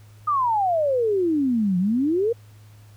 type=exponential two-way sweep; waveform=sine; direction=down then up; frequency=1244.5 to 174.61 to 484.5 Hz; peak=-18 dBFS; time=0.27-2.33 s; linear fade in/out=10 ms; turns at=1.78 s; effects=added 105 Hz sine -45 dBFS peak until 2.96 s + pink hiss -57 dBFS RMS until 2.96 s